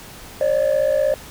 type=tone pair together; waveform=sine; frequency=544 / 600.2 Hz; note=C#5 / D5; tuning=-33 / +38 cents; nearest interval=major second; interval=171 cents; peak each=-16 dBFS; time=0.41-1.14 s; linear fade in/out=2 ms; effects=tanh soft clip ceiling -12 dBFS + pink hiss -39 dBFS RMS until 1.3 s